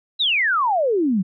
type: exponential sweep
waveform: sine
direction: down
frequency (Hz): 4023 to 174.61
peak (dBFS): -16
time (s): 0.19-1.23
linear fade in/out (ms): 20
effects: none